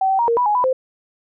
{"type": "tone with pitch steps", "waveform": "sine", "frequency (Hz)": [766, 771, 941, 465.9, 984, 835, 993, 519], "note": ["G5", "G5", "A#5", "A#4", "B5", "G#5", "B5", "C5"], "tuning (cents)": [-40, -29, 16, -1, -7, 9, 9, -14], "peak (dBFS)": -14, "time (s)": [0.01, 0.73], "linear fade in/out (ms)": 5, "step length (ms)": 90, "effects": []}